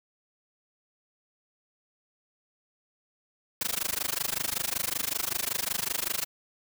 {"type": "noise with amplitude modulation", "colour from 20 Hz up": "white", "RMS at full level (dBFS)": -27, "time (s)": [3.61, 6.25], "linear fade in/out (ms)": 2, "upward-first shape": "sine", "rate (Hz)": 25.3, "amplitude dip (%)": 100, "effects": []}